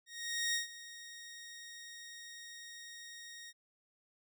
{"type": "tone with ADSR envelope", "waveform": "15% pulse", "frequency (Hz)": 1868, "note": "A#6", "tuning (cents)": 3, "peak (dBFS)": -25, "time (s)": [0.06, 3.53], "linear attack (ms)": 480, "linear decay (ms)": 130, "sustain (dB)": -17, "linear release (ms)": 41, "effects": []}